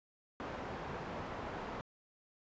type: low-pass noise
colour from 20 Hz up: white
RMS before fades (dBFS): -43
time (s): 0.4-1.81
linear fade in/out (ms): 0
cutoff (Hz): 1000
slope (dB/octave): 12
effects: resampled to 16000 Hz